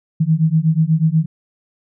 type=beating tone pair; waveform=sine; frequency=155.56 / 163.76 Hz; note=D#3 / E3; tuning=0 / -11 cents; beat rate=8.2 Hz; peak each=-15 dBFS; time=0.2-1.26 s; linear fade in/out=10 ms; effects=none